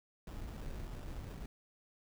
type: noise with sample-and-hold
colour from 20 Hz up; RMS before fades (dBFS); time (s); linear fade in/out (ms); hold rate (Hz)
brown; -44; 0.27-1.46; 2; 2100
effects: none